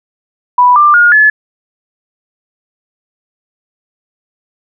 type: tone with pitch steps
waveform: sine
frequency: 987 / 1187.4 / 1428.5 / 1718.5 Hz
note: B5 / D6 / F6 / A6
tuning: -1 / +19 / +39 / -41 cents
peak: -3 dBFS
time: 0.58-1.3 s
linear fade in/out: 5 ms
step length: 180 ms
effects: none